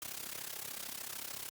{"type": "noise with amplitude modulation", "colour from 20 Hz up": "white", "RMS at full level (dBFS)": -40, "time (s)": [0.02, 1.49], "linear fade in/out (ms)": 0, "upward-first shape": "sine", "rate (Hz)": 33.5, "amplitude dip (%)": 80, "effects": ["high-pass 80 Hz 12 dB/octave", "Opus 48 kbps"]}